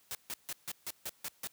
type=noise bursts; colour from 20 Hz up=white; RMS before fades=-39 dBFS; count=8; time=0.11-1.472 s; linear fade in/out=0 ms; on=39 ms; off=150 ms; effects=white hiss -67 dBFS RMS until 1.52 s + high-pass 60 Hz 12 dB/octave